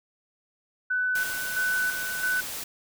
sine tone with tremolo, 1499 Hz, F#6, 22 cents sharp, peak -23 dBFS, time 0.9-2.41 s, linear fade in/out 10 ms, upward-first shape square, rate 1.5 Hz, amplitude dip 55%
white noise, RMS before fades -35 dBFS, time 1.15-2.64 s, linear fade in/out 5 ms
effects none

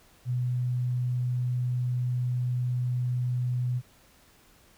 sine tone, 124.2 Hz, B2, 10 cents sharp, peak -25 dBFS, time 0.25-3.82 s, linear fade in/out 50 ms, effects pink hiss -59 dBFS RMS until 4.77 s

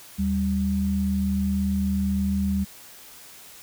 sine tone pair together, 77.7 / 195.8 Hz, D#2 / G3, -2 / -2 cents, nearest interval octave + major third, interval 1600 cents, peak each -27 / -22 dBFS, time 0.18-2.65 s, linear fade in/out 20 ms, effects white hiss -46 dBFS RMS until 3.62 s

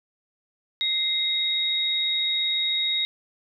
sine tone pair together, 2093 / 3766 Hz, C7 / A#7, 0 / +17 cents, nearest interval minor seventh, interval 1017 cents, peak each -31 / -22 dBFS, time 0.81-3.05 s, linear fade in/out 0 ms, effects none

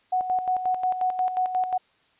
sine tone with tremolo, 739 Hz, F#5, 2 cents flat, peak -20 dBFS, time 0.12-1.78 s, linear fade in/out 10 ms, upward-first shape square, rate 5.6 Hz, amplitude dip 60%, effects white hiss -63 dBFS RMS until 2.19 s + resampled to 8000 Hz

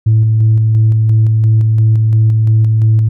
sine tone with tremolo, 110.3 Hz, A2, 5 cents sharp, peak -4 dBFS, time 0.06-3.09 s, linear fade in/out 10 ms, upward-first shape square, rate 2.9 Hz, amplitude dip 25%, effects tanh soft clip ceiling -3 dBFS

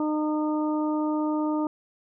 harmonic tone, 305.1 Hz, D#4, 34 cents flat, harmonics 1 / 2 / 3 / 4, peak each -24 / -33 / -33 / -37 dBFS, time 0-1.67 s, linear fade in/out 2 ms, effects none

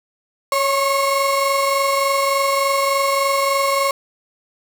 35% pulse tone pair together, 554.4 / 1085.4 Hz, C#5 / C#6, 0 / -37 cents, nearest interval octave, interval 1163 cents, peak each -17 dBFS, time 0.52-3.91 s, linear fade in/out 2 ms, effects none

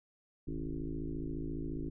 sine tone with frequency modulation, 149.4 Hz, D3, 30 cents sharp, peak -35 dBFS, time 0.47-1.9 s, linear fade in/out 10 ms, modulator 54.5 Hz, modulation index 3.8, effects none

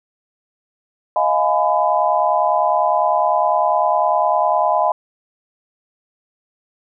sine chord, F half-diminished seventh, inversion third, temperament just, 628.6 / 698.5 / 838.1 / 1005.8 Hz, Eb5 / F5 / Ab5 / Cb6, +18 / 0 / +16 / +31 cents, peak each -19 dBFS, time 1.16-4.92 s, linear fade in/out 2 ms, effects none

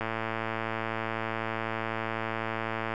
click train, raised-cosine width 0.5 ms, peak -16 dBFS, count 329, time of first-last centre 0.01-2.939 s, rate 112 Hz, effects none

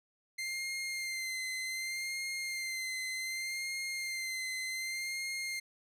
sawtooth tone with vibrato, 2092 Hz, C7, 1 cent flat, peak -32 dBFS, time 0.38-5.6 s, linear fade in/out 10 ms, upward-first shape sine, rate 0.66 Hz, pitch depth 33 cents each way, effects low-pass 12000 Hz 12 dB/octave

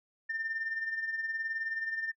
sine tone with tremolo, 1800 Hz, A6, 39 cents sharp, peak -29 dBFS, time 0.29-2.12 s, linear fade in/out 10 ms, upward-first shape sine, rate 19 Hz, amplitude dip 60%, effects noise-tail reverb RT60 0.1 s tail -26 dB re dry + tanh soft clip ceiling -27 dBFS

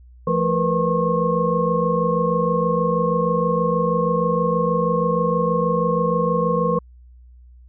sine tone cluster, 171.6 / 220 / 472.6 / 498.9 / 1082 Hz, F3 / A3 / A#4 / B4 / C#6, -30 / 0 / +24 / +17 / -42 cents, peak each -22 / -28 / -23 / -22 / -23 dBFS, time 0.27-6.79 s, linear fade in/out 5 ms, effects added 61 Hz sine -43 dBFS peak until 7.68 s

